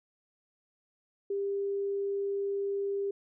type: tone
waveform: sine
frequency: 398.3 Hz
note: G4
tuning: 28 cents sharp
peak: -29 dBFS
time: 1.3-3.11 s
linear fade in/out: 5 ms
effects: none